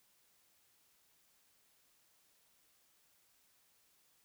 silence, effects white hiss -72 dBFS RMS until 4.24 s

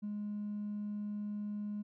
sine tone with hard clipping, 207.7 Hz, G#3, in tune, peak -37 dBFS, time 0.02-1.83 s, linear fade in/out 20 ms, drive 1 dB, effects none

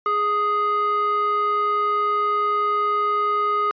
square tone with band-pass filter, 415.3 Hz, G#4, in tune, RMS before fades -21 dBFS, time 0.06-3.71 s, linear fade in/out 0 ms, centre 1100 Hz, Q 6.5, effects resampled to 11025 Hz

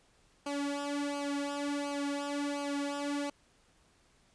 sawtooth tone with flanger, 285.7 Hz, D4, 48 cents flat, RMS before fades -35 dBFS, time 0.46-3.3 s, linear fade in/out 5 ms, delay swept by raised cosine 0.54 to 3.04 ms, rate 1.4 Hz, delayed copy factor -0.85, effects pink hiss -67 dBFS RMS until 4.34 s + resampled to 22050 Hz

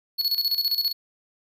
square tone with tremolo, 4383 Hz, C#8, 20 cents flat, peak -20 dBFS, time 0.18-0.93 s, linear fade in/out 20 ms, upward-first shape square, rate 15 Hz, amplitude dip 70%, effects none

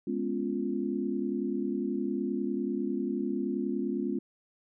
sine chord, C# dominant seventh, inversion second, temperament equal, 207.7 / 246.9 / 277.2 / 349.2 Hz, G#3 / B3 / C#4 / E#4, 0 / 0 / 0 / 0 cents, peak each -34 dBFS, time 0.07-4.19 s, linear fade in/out 5 ms, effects none

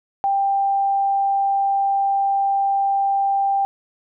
sine tone, 790 Hz, G5, 13 cents sharp, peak -16 dBFS, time 0.24-3.65 s, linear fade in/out 0 ms, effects none

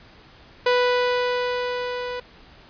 sawtooth tone with level ramp, 493.9 Hz, B4, in tune, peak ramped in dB -12 to -24 dBFS, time 0.66-2.2 s, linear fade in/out 5 ms, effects pink hiss -49 dBFS RMS until 2.69 s + resampled to 11025 Hz

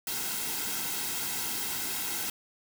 white noise with comb filter, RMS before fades -33 dBFS, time 0.07-2.3 s, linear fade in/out 2 ms, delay 1.7 ms, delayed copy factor -0.65, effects none

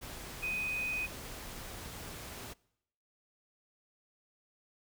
sine tone in noise, 2500 Hz, D#7, 8 cents sharp, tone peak -33 dBFS, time 0.42-1.07 s, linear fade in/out 20 ms, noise pink, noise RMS -45 dBFS, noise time 0.01-2.54 s, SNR +9 dB, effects noise-tail reverb RT60 0.8 s tail -24 dB re dry

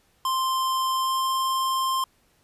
square tone with pitch glide, 1046.5 to 1053.2 Hz, C6 to C6, 0 to +11 cents, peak -23 dBFS, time 0.25-2.04 s, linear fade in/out 2 ms, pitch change +11 cents, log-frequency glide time 0.94-1.28 s, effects pink hiss -64 dBFS RMS until 2.43 s + resampled to 32000 Hz

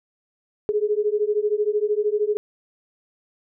sine beating tone pair, 413.3 / 426.3 Hz, G#4 / G#4, -8 / +45 cents, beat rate 13 Hz, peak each -22 dBFS, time 0.69-2.37 s, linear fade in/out 0 ms, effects none

